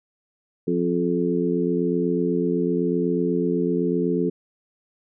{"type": "harmonic tone with a mistuned harmonic", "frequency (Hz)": 88, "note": "F2", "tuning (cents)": 14, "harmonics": [2, 3, 4, 5], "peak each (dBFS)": [-25, -25, -25, -25], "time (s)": [0.67, 4.3], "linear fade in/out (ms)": 10, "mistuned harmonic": 5, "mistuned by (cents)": -28, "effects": []}